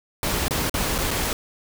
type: noise with dropouts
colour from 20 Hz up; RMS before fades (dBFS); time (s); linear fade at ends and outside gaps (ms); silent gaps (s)
pink; -24; 0.23-1.33; 1; 0.482-0.508 / 0.696-0.741 / 0.981-0.986 / 1.107-1.112
effects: none